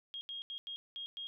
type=tone bursts at uneven times; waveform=sine; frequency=3254 Hz; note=G#7; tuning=36 cents flat; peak=-40 dBFS; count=6; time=0.14-0.21 / 0.29-0.42 / 0.5-0.58 / 0.67-0.76 / 0.96-1.06 / 1.17-1.27 s; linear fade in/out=0 ms; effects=none